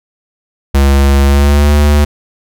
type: tone with pitch glide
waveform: square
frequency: 69.3 to 73.42 Hz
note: C#2 to D2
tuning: 0 to 0 cents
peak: -6 dBFS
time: 0.74-2.05 s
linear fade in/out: 10 ms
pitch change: +100 cents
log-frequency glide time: 1.22-1.72 s
effects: none